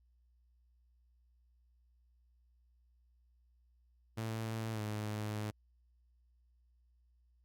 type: tone with pitch glide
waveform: sawtooth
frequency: 111.7 to 106.29 Hz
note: A2 to G#2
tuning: +27 to +41 cents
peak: -33 dBFS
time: 4.17-5.51 s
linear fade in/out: 10 ms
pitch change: -86 cents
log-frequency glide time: 4.72-4.81 s
effects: added 60 Hz sine -67 dBFS peak until 7.44 s + Opus 48 kbps